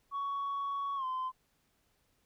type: tone with pitch glide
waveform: sine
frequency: 1118 to 1031.1 Hz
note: C#6 to C6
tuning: +14 to -26 cents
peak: -31 dBFS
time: 0.11-1.32 s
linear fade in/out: 50 ms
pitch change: -140 cents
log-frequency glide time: 0.96-1.05 s
effects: tanh soft clip ceiling -31 dBFS + pink hiss -74 dBFS RMS until 2.25 s